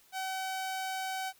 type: tone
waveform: sawtooth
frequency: 760 Hz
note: F#5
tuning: 46 cents sharp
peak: -30 dBFS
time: 0.12-1.33 s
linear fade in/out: 50 ms
effects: white hiss -63 dBFS RMS until 1.39 s